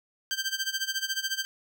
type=tone with tremolo; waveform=15% pulse; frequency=1568 Hz; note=G6; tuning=in tune; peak=-19 dBFS; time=0.31-1.45 s; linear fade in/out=0 ms; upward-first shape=sine; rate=14 Hz; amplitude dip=85%; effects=none